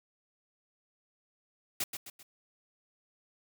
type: noise with echo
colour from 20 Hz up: white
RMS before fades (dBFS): -32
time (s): 1.8-1.84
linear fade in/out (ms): 5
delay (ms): 130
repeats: 3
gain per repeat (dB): -7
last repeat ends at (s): 2.23
effects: none